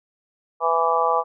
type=harmonic tone; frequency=165.7 Hz; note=E3; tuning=9 cents sharp; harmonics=3 / 4 / 5 / 6 / 7; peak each=-24 / -25 / -23 / -24 / -22 dBFS; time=0.6-1.24 s; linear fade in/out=50 ms; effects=none